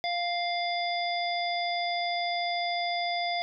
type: harmonic tone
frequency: 698.5 Hz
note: F5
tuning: in tune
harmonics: 1 / 3 / 5 / 7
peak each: -29 / -34 / -36 / -37 dBFS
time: 0.04-3.42 s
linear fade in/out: 0 ms
effects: none